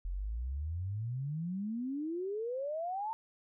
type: exponential sweep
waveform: sine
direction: up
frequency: 42.17 to 911 Hz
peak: -34 dBFS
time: 0.05-3.13 s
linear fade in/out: 0 ms
effects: none